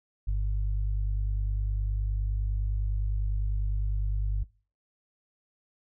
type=tone pair together; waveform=sine; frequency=49.85 / 99.7 Hz; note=G1 / G2; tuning=+30 / +30 cents; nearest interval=octave; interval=1200 cents; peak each=-25 / -34 dBFS; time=0.27-4.44 s; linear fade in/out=10 ms; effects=noise-tail reverb RT60 0.4 s tail -23 dB re dry